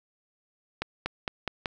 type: accelerating click train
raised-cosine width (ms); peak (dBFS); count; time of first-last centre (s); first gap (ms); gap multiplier
0.3; -13; 5; 0.82-1.658; 240; 0.91
effects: none